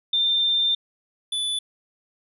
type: tone pair in turn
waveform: sine / square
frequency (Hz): 3591 / 3479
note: A7 / A7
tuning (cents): +35 / -20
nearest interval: minor second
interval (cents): 55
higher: first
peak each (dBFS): -18 / -24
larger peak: first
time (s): 0.13-0.75 / 1.32-1.59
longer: first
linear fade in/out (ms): 5
effects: resampled to 32000 Hz